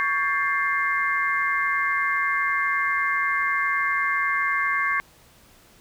sine tone cluster, 1122 / 1594 / 1758 / 2103 Hz, C#6 / G6 / A6 / C7, +21 / +28 / -2 / +8 cents, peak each -25 / -27 / -29 / -25 dBFS, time 0-5 s, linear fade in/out 0 ms, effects pink hiss -54 dBFS RMS until 5.8 s

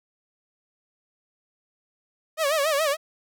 sawtooth tone with vibrato, 598 Hz, D5, 31 cents sharp, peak -17 dBFS, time 2.37-2.97 s, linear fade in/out 50 ms, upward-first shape sine, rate 7.1 Hz, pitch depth 140 cents each way, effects none

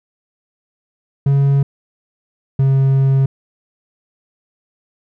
triangle tone pair in turn, 139.1 / 135.14 Hz, C#3 / C#3, +6 / -44 cents, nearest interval minor second, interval 50 cents, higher first, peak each -8 dBFS, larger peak neither, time 1.26-1.63 / 2.59-3.26 s, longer second, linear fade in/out 5 ms, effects none

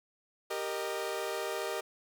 sawtooth chord, Eb major, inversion first, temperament equal with one note detuned, 392 / 466.2 / 615.5 Hz, G4 / Bb4 / Eb5, 0 / 0 / -19 cents, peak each -34 dBFS, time 0.5-1.81 s, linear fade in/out 10 ms, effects none

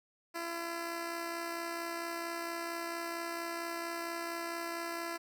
10% pulse tone with amplitude modulation, 337.9 Hz, E4, 43 cents sharp, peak -27 dBFS, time 0.34-5.18 s, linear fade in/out 20 ms, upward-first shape sine, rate 64.4 Hz, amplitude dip 35%, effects none

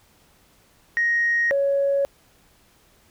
sine tone pair in turn, 1874 / 557.1 Hz, A#6 / C#5, +9 / +9 cents, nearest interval octave + major sixth, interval 2100 cents, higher first, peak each -17 dBFS, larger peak neither, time 0.97-1.51 / 1.51-2.05 s, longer neither, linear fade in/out 0 ms, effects tanh soft clip ceiling -13 dBFS + pink hiss -58 dBFS RMS until 3.1 s

